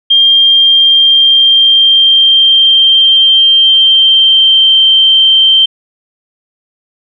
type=tone with pitch glide; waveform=sine; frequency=3199 to 3131 Hz; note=G7 to G7; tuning=+34 to -3 cents; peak=-3 dBFS; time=0.1-5.66 s; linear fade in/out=10 ms; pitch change=-37 cents; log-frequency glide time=0.3-4.78 s; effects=none